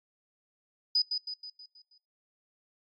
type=tone with echo; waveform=sine; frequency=4978 Hz; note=D#8; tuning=in tune; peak=-22 dBFS; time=0.95-1.02 s; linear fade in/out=5 ms; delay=160 ms; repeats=6; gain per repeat=-6 dB; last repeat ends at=1.98 s; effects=noise-tail reverb RT60 0.3 s tail -26 dB re dry + AAC 48 kbps